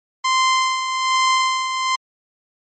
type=tone with tremolo; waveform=sawtooth; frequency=1041 Hz; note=C6; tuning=9 cents flat; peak=-10 dBFS; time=0.24-1.96 s; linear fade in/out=10 ms; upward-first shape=sine; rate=1.2 Hz; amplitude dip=55%; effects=MP3 32 kbps